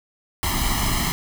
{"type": "noise with comb filter", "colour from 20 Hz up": "pink", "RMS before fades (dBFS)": -22, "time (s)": [0.43, 1.12], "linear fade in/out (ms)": 0, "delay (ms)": 0.98, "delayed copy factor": 0.95, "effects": []}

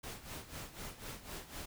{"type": "noise with tremolo", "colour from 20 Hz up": "pink", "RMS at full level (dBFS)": -44, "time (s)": [0.03, 1.66], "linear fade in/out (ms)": 10, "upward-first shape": "sine", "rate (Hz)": 4, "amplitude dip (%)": 75, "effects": []}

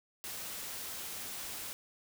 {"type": "noise", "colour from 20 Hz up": "white", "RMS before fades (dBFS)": -42, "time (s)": [0.24, 1.73], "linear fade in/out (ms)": 0, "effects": []}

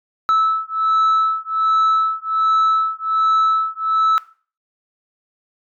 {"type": "beating tone pair", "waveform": "sine", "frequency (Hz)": [1307, 1308.3], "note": ["E6", "E6"], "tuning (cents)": [-15, -13], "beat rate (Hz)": 1.3, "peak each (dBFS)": -15, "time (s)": [0.29, 4.18], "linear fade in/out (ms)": 0, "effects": ["noise-tail reverb RT60 0.4 s tail -19 dB re dry", "tanh soft clip ceiling -11 dBFS"]}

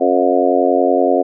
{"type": "harmonic tone with a mistuned harmonic", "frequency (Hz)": 90.6, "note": "F#2", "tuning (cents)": -36, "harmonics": [3, 4, 5, 6, 7, 8], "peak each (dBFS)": [-18, -18, -18, -18, -18, -18], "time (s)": [0, 1.23], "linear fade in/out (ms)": 20, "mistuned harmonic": 8, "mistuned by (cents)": -26, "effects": []}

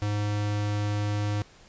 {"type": "tone", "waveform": "square", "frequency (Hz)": 103.83, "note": "G#2", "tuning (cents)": 0, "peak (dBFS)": -26, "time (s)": [0.02, 1.42], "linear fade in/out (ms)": 0, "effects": ["pink hiss -54 dBFS RMS until 1.68 s", "resampled to 16000 Hz"]}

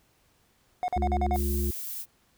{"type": "tone bursts", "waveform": "triangle", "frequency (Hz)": 725, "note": "F#5", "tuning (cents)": -35, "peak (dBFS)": -23, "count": 6, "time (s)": [0.83, 1.361], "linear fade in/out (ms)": 0, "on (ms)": 51, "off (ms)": 45}
{"type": "harmonic tone", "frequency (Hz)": 70.7, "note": "C#2", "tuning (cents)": 35, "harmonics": [1, 3, 5], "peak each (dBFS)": [-26, -34, -34], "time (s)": [0.96, 1.71], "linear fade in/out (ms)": 5}
{"type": "noise", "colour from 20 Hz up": "violet", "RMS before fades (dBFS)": -36, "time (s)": [1.33, 2.06], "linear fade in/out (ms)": 50}
{"effects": ["pink hiss -66 dBFS RMS until 2.37 s"]}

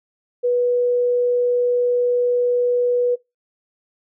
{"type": "tone", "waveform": "sine", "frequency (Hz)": 489, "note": "B4", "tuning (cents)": -17, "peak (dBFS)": -15, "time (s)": [0.43, 3.16], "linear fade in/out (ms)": 20, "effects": ["noise-tail reverb RT60 0.2 s tail -21 dB re dry"]}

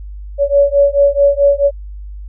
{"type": "beating tone pair", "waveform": "sine", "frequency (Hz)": [563, 567.6], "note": ["C#5", "C#5"], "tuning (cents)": [27, 41], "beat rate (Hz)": 4.6, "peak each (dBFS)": -11, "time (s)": [0.38, 1.71], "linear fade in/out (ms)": 50, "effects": ["added 50 Hz sine -26 dBFS peak until 2.28 s"]}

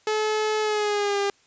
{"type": "tone with pitch glide", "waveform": "sawtooth", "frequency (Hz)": [430.1, 401.3], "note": ["A4", "G4"], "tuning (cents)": [-39, 41], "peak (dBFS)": -18, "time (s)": [0.07, 1.3], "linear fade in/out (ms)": 2, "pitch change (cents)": -120, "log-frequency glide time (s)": [0.61, 1.19], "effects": ["white hiss -60 dBFS RMS until 1.46 s", "resampled to 16000 Hz"]}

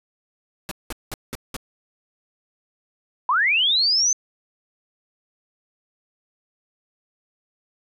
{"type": "noise bursts", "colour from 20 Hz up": "pink", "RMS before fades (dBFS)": -30, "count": 5, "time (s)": [0.69, 1.565], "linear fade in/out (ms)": 0, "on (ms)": 23, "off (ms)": 190}
{"type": "linear sweep", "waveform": "sine", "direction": "up", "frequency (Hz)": [937, 6272], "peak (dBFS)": -16, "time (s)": [3.29, 4.13], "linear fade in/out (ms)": 2}
{"effects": ["resampled to 32000 Hz"]}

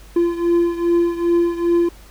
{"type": "beating tone pair", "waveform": "triangle", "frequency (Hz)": [342.4, 344.9], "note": ["F4", "F4"], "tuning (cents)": [-34, -22], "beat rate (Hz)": 2.5, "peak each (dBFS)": [-14, -18], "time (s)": [0.16, 1.89], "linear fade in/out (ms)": 5, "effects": ["added 50 Hz sine -41 dBFS peak until 2.1 s", "pink hiss -47 dBFS RMS until 2.1 s"]}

